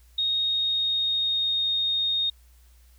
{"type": "tone with pitch glide", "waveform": "sine", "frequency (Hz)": [3729, 3703], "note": ["A#7", "A#7"], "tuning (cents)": [0, -12], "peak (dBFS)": -22, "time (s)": [0.18, 2.3], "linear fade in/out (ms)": 5, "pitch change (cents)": -12, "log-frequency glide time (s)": [0.4, 1.67], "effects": ["added 60 Hz sine -52 dBFS peak until 2.98 s", "white hiss -63 dBFS RMS until 2.98 s"]}